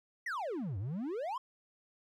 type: exponential two-way sweep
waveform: triangle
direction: down then up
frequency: 2041 to 89.3 to 1095 Hz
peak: -33 dBFS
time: 0.26-1.38 s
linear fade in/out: 5 ms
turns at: 0.78 s
effects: none